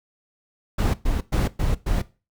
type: noise bursts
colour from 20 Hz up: brown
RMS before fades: -21 dBFS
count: 5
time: 0.78-2.02 s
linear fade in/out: 10 ms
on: 160 ms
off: 110 ms
effects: noise-tail reverb RT60 0.3 s tail -18 dB re dry